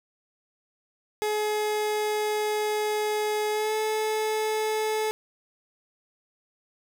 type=tone with pitch glide; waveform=30% pulse; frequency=423.8 to 433 Hz; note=G#4 to A4; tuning=+35 to -28 cents; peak=-22 dBFS; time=1.22-5.11 s; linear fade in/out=0 ms; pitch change=+37 cents; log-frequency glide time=3.51-3.74 s; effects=none